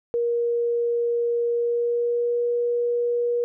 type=tone with pitch glide; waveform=sine; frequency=472.7 to 478.7 Hz; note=A#4 to A#4; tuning=+24 to +46 cents; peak=-20 dBFS; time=0.14-3.44 s; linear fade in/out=0 ms; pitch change=+22 cents; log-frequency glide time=1.5-2.42 s; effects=none